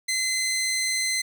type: tone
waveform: 15% pulse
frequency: 2054 Hz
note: C7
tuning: 33 cents flat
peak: -17 dBFS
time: 0.08-1.22 s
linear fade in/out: 10 ms
effects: none